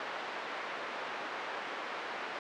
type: band-pass noise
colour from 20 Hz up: white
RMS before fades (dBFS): -40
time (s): 0-2.39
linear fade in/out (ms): 2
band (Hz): 390 to 1700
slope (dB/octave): 12
effects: low-pass 5000 Hz 12 dB/octave